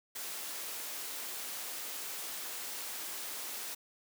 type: high-pass noise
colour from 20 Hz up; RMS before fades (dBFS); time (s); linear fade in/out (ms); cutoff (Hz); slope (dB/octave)
white; -41; 0.15-3.75; 10; 290; 12
effects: none